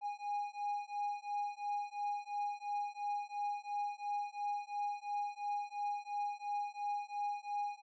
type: beating tone pair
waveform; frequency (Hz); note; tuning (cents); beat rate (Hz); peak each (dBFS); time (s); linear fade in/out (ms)
triangle; 820 / 822.9; G#5 / G#5; -22 / -16; 2.9; -38 / -38; 0.01-7.82; 50
effects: resampled to 16000 Hz